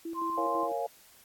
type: tone with tremolo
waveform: sine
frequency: 331.8 Hz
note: E4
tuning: 11 cents sharp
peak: -34 dBFS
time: 0.05-0.72 s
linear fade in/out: 5 ms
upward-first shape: square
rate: 6 Hz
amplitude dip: 50%
type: tone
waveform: sine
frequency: 1046.5 Hz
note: C6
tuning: in tune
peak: -30 dBFS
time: 0.14-0.69 s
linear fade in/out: 50 ms
type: chord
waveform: sine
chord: Bb minor seventh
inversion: none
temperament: equal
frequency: 466.2 / 554.4 / 698.5 / 830.6 Hz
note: Bb4 / Db5 / F5 / Ab5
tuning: 0 / 0 / 0 / 0 cents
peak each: -36 / -35 / -34 / -37 dBFS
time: 0.37-0.87 s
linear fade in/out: 10 ms
effects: white hiss -58 dBFS RMS until 1.24 s + AAC 64 kbps